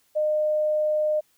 sine tone, 610 Hz, D#5, 34 cents flat, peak -20 dBFS, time 0.15-1.21 s, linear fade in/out 20 ms, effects white hiss -65 dBFS RMS until 1.37 s

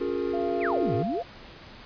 triangle chord, Bb minor seventh, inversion first, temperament equal with one note detuned, 277.2 / 356.8 / 415.3 / 466.2 Hz, Db4 / F4 / Ab4 / Bb4, 0 / +37 / 0 / 0 cents, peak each -31 / -28 / -29 / -31 dBFS, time 0-1.03 s, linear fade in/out 10 ms
sine tone with pitch glide, 683 to 688.9 Hz, F5 to F5, -39 to -24 cents, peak -30 dBFS, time 0.33-1.23 s, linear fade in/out 10 ms, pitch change +15 cents, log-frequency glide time 0.88-1.07 s
sine exponential two-way sweep, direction down then up, 2811 to 101.8 to 593 Hz, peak -27 dBFS, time 0.6-1.23 s, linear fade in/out 50 ms, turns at 0.95 s
effects pink hiss -46 dBFS RMS until 1.85 s + resampled to 11025 Hz

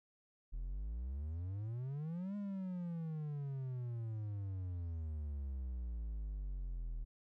triangle exponential two-way sweep, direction up then down, 38.89 to 206.8 to 38.89 Hz, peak -37 dBFS, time 0.52-7.05 s, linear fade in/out 20 ms, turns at 2.36 s, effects none

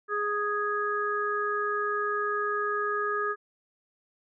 harmonic tone, 415 Hz, G#4, 1 cent flat, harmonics 1 / 3 / 4, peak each -31 / -29 / -32 dBFS, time 0.08-3.36 s, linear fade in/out 50 ms, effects none

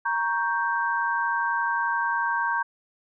sine chord, G diminished, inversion first, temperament equal with one note detuned, 937.2 / 1108.7 / 1568 Hz, Bb5 / Db6 / G6, +9 / 0 / 0 cents, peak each -26 / -30 / -26 dBFS, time 0.05-2.63 s, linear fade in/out 10 ms, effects none

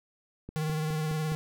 click train, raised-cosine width 3 ms, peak -27 dBFS, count 5, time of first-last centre 0.49-1.32 s, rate 4.82 Hz
square tone with vibrato, 155.56 Hz, D#3, in tune, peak -29 dBFS, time 0.56-1.35 s, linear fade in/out 0 ms, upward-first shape sine, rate 19 Hz, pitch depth 32 cents each way
effects none

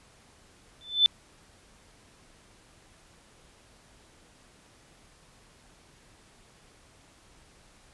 sine tone with exponential growth, 3520 Hz, A7, in tune, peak -13 dBFS, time 0.81-1.06 s, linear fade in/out 0 ms, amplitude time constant 54 ms, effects pink hiss -58 dBFS RMS until 7.93 s + resampled to 24000 Hz

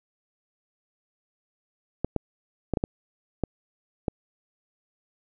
clicks, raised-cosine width 2 ms, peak -11 dBFS, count 7, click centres 2.046 / 2.163 / 2.737 / 2.772 / 2.839 / 3.437 / 4.082 s, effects none

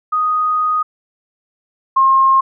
sine tone pair in turn, 1244.5 / 1068.6 Hz, D#6 / C6, 0 / +36 cents, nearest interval minor third, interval 264 cents, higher first, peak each -13 / -8 dBFS, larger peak second, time 0.12-0.83 / 1.96-2.41 s, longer first, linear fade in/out 10 ms, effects none

